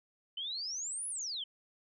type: exponential two-way sweep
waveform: sine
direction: up then down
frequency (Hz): 3006 to 10548 to 3006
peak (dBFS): -36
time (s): 0.37-1.44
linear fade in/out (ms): 5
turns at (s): 1.08
effects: none